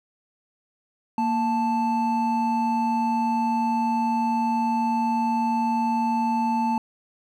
triangle tone pair together, 232.1 / 880 Hz, A#3 / A5, -7 / 0 cents, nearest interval octave + major seventh, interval 2307 cents, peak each -22 / -21 dBFS, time 1.18-6.78 s, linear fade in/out 2 ms, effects none

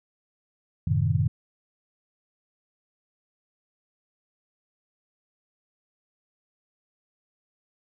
sine chord, F# diminished seventh, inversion none, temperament equal, 92.5 / 110 / 130.81 / 155.56 Hz, F#2 / A2 / C3 / Eb3, 0 / 0 / 0 / 0 cents, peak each -26 dBFS, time 0.87-1.28 s, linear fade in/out 5 ms, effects none

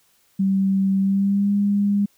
sine tone with pitch glide, 193.5 to 202.4 Hz, G3 to G#3, -22 to -44 cents, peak -16 dBFS, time 0.39-2.06 s, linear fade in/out 10 ms, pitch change +78 cents, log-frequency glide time 0.99-1.52 s, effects white hiss -61 dBFS RMS until 2.17 s

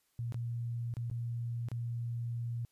sine tone with dropouts, 118.1 Hz, A#2, 23 cents sharp, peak -34 dBFS, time 0.19-2.65 s, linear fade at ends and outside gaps 0 ms, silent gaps 0.323-0.344 / 0.939-0.968 / 1.1-1.113 / 1.686-1.716 s, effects white hiss -75 dBFS RMS until 2.71 s + resampled to 32000 Hz

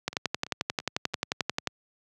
two click trains, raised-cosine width 0.2 ms, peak -24 / -9 dBFS, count 4 / 19, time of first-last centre 0.13-1.137 / 0.08-1.673 s, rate 2.98 / 11.3 Hz, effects high-pass 100 Hz 12 dB/octave

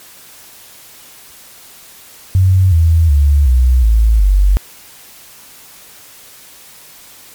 sine tone with pitch steps, 93.5 / 81.87 / 71.68 / 62.77 / 54.96 / 48.12 Hz, F#2 / E2 / D2 / B1 / A1 / G1, +19 / -11 / -41 / +29 / -1 / -31 cents, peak -6 dBFS, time 2.35-4.57 s, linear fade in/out 0 ms, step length 370 ms, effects white hiss -39 dBFS RMS until 7.34 s + MP3 96 kbps

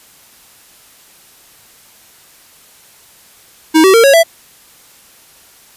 square tone with pitch steps, 316.9 / 381.2 / 458.6 / 551.8 / 663.8 Hz, D#4 / G4 / A#4 / C#5 / E5, +32 / -48 / -28 / -8 / +12 cents, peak -5 dBFS, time 3.74-4.235 s, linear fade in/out 20 ms, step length 99 ms, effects white hiss -44 dBFS RMS until 5.76 s + resampled to 32000 Hz

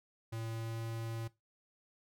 square tone with pitch glide, 113.3 to 113.96 Hz, A#2 to A#2, -49 to -39 cents, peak -39 dBFS, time 0.32-1.28 s, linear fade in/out 10 ms, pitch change +10 cents, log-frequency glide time 0.5-0.83 s, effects noise-tail reverb RT60 0.2 s tail -18 dB re dry

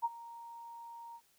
sine tone with ADSR envelope, 932.3 Hz, A#5, in tune, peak -27 dBFS, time 0.02-1.21 s, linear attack 28 ms, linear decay 34 ms, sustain -19 dB, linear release 59 ms, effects white hiss -70 dBFS RMS until 1.38 s

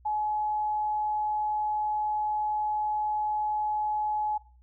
sine tone, 848 Hz, G#5, 36 cents sharp, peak -26 dBFS, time 0.05-4.38 s, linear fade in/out 10 ms, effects noise-tail reverb RT60 0.4 s tail -19 dB re dry + added 61 Hz sine -54 dBFS peak until 4.62 s

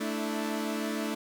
sawtooth chord, A suspended fourth, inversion none, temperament equal with one note detuned, 220 / 293.7 / 326.8 Hz, A3 / D4 / E4, 0 / 0 / -15 cents, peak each -29 / -31 / -33 dBFS, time 0-1.15 s, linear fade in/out 10 ms, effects none

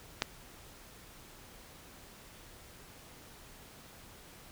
click, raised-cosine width 0.2 ms, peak -11 dBFS, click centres 0.221 s, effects pink hiss -54 dBFS RMS until 4.51 s

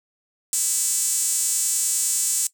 sawtooth tone with high-pass filter, 329.6 Hz, E4, in tune, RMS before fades -22 dBFS, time 0.53-2.47 s, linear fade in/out 0 ms, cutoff 7800 Hz, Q 4.1, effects noise-tail reverb RT60 0.1 s tail -19 dB re dry

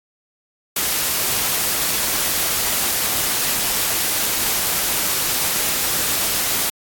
white noise, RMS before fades -20 dBFS, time 0.76-6.7 s, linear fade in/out 5 ms, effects AAC 64 kbps

